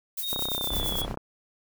violet noise with tremolo, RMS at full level -30 dBFS, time 0.17-1.02 s, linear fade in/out 5 ms, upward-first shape triangle, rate 8.8 Hz, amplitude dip 80%
triangle tone with pitch glide, 3729 to 3361 Hz, A#7 to G#7, 0 to +20 cents, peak -29 dBFS, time 0.22-1.06 s, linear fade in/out 20 ms, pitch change -180 cents, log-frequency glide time 0.44-0.95 s
click train, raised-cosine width 1 ms, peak -19 dBFS, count 28, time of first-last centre 0.33-1.174 s, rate 32 Hz
brown noise, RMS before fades -33 dBFS, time 0.68-1.16 s, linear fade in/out 50 ms
effects none

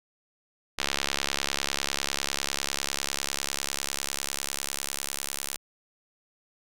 sawtooth tone with band-pass filter sweep, 70 Hz, C#2, 18 cents sharp, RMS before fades -32 dBFS, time 0.78-5.57 s, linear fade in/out 10 ms, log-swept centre 3900 to 10000 Hz, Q 0.87, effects none

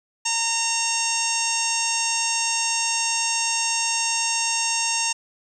harmonic tone, 917 Hz, A#5, 29 cents flat, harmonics 1 / 2 / 3 / 4 / 5 / 6 / 7 / 8 / 9, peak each -29 / -37 / -27 / -36 / -36 / -28 / -26 / -33 / -30 dBFS, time 0.25-5.13 s, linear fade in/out 10 ms, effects 9-bit

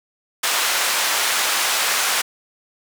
pink band-pass noise, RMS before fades -20 dBFS, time 0.43-2.22 s, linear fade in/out 10 ms, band 1000 to 13000 Hz, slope 12 dB/octave, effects none

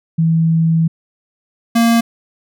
sine / square tone pair in turn, 163.2 / 231.5 Hz, E3 / A#3, -17 / -12 cents, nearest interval tritone, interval 605 cents, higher second, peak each -10 dBFS, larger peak neither, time 0.18-0.88 / 1.75-2.01 s, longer first, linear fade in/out 10 ms, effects none

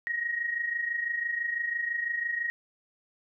sine tone pair together, 1863 / 1889 Hz, A#6 / A#6, -2 / +22 cents, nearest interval unison, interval 24 cents, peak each -35 / -29 dBFS, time 0.07-2.5 s, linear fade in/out 0 ms, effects none

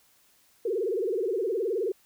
sine tone with vibrato, 415.3 Hz, G#4, in tune, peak -25 dBFS, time 0.65-1.92 s, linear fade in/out 5 ms, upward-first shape sine, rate 19 Hz, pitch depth 250 cents each way, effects white hiss -63 dBFS RMS until 2.05 s

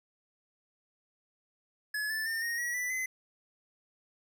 square tone with pitch steps, 1703 / 1754.9 / 1808.4 / 1863.6 / 1920.4 / 1979 / 2039 Hz, G#6 / A6 / A6 / A#6 / B6 / B6 / C7, +43 / -5 / +47 / -1 / -49 / +3 / -45 cents, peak -32 dBFS, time 1.94-3.06 s, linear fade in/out 5 ms, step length 160 ms, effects none

